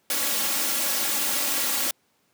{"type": "noise with comb filter", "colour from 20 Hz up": "white", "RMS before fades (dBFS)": -25, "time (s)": [0.1, 1.91], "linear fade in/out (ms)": 2, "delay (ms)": 3.6, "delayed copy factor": 0.9, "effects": ["pink hiss -67 dBFS RMS until 2.33 s", "high-pass 150 Hz 12 dB/octave"]}